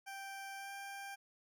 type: tone with pitch glide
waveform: 20% pulse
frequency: 784 to 792.2 Hz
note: G5 to G5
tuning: 0 to +18 cents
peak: -40 dBFS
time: 0.06-1.16 s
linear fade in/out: 20 ms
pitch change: +18 cents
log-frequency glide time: 0.57-0.72 s
effects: none